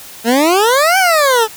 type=exponential two-way sweep; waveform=20% pulse; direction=up then down; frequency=220 to 784 to 423.8 Hz; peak=-4 dBFS; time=0.24-1.48 s; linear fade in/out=50 ms; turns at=0.98 s; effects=white hiss -34 dBFS RMS until 1.56 s